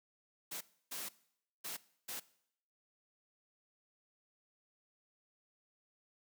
white noise bursts at uneven times, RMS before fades -43 dBFS, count 4, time 0.51-0.61 / 0.91-1.09 / 1.64-1.77 / 2.08-2.2 s, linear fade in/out 10 ms, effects noise-tail reverb RT60 0.7 s tail -20 dB re dry + high-pass 150 Hz 12 dB/octave

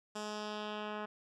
10% pulse tone with low-pass filter sweep, 211.1 Hz, G#3, 29 cents sharp, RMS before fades -41 dBFS, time 0.15-1.06 s, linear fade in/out 10 ms, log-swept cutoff 7500 to 2000 Hz, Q 1.7, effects none

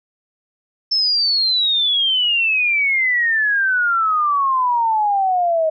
sine exponential sweep, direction down, 5320 to 625 Hz, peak -14 dBFS, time 0.91-5.7 s, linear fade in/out 10 ms, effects none

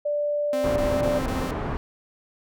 sine tone, 587.3 Hz, D5, in tune, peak -22 dBFS, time 0.05-1.19 s, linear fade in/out 10 ms
sawtooth tone bursts, 261.6 Hz, C4, in tune, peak -25 dBFS, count 4, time 0.53-1.51 s, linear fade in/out 2 ms, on 230 ms, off 20 ms
pink low-pass noise, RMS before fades -28 dBFS, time 0.64-1.77 s, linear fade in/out 0 ms, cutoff 1200 Hz, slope 12 dB/octave
effects none

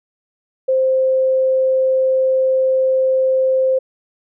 sine tone, 523.3 Hz, C5, in tune, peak -12 dBFS, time 0.68-3.79 s, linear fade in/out 10 ms, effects none

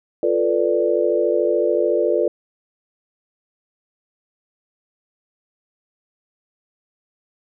sine chord, B half-diminished seventh, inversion second, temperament equal, 349.2 / 440 / 493.9 / 587.3 Hz, F4 / A4 / B4 / D5, 0 / 0 / 0 / 0 cents, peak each -21 dBFS, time 0.23-2.28 s, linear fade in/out 2 ms, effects none

